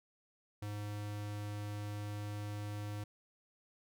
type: tone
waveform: square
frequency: 103.83 Hz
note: G#2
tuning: in tune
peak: -40 dBFS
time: 0.62-3.04 s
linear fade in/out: 5 ms
effects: none